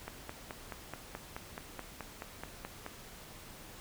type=click train; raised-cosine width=0.5 ms; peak=-25 dBFS; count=14; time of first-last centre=0.08-2.864 s; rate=4.67 Hz; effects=pink hiss -51 dBFS RMS until 3.8 s